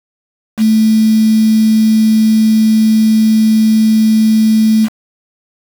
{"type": "tone with quantisation", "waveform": "sine", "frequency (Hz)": 218.9, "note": "A3", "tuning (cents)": -9, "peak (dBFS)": -6, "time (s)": [0.57, 4.89], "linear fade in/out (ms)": 50, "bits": 4, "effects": []}